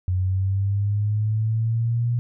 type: linear sweep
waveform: sine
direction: up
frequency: 90.8 to 120.6 Hz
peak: -19 dBFS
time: 0.08-2.19 s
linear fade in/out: 0 ms
effects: none